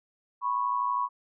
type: tone pair together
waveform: sine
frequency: 987.7 / 1100 Hz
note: B5 / C#6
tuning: 0 / -14 cents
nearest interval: major second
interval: 186 cents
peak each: -28 dBFS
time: 0.41-1.09 s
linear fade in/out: 50 ms
effects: none